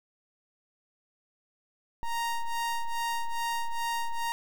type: ring-modulated tone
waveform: square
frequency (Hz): 466.2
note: A#4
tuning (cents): 0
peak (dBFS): -26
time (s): 2.03-4.32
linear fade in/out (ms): 0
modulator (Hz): 465
effects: none

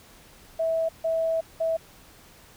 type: tone bursts at uneven times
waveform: sine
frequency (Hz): 652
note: E5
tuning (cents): -19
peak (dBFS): -22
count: 3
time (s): 0.59-0.89 / 1.04-1.41 / 1.6-1.77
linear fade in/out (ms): 10
effects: pink hiss -52 dBFS RMS until 2.56 s

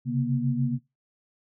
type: tone cluster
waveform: sine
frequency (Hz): 132.2 / 139.1 / 238.2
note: C3 / C#3 / A#3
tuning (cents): +18 / +6 / +38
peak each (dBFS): -27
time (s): 0.05-0.79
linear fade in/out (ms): 50
effects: noise-tail reverb RT60 0.2 s tail -19 dB re dry

